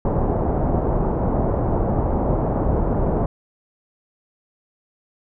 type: low-pass noise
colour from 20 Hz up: pink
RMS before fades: -20 dBFS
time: 0.05-3.26 s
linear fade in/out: 2 ms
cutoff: 870 Hz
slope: 24 dB/octave
effects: none